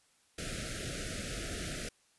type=band-stop noise; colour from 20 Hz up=pink; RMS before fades=-39 dBFS; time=0.38-1.89 s; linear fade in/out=5 ms; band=700 to 1300 Hz; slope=96 dB/octave; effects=white hiss -69 dBFS RMS until 2.18 s + resampled to 24000 Hz